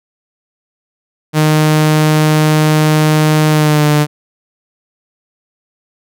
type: tone with pitch glide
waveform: sawtooth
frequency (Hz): 154.1 to 149.37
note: D#3 to D3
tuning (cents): -16 to +30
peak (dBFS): -4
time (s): 1.33-4.07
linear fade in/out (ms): 50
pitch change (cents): -54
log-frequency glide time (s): 3.49-3.86
effects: none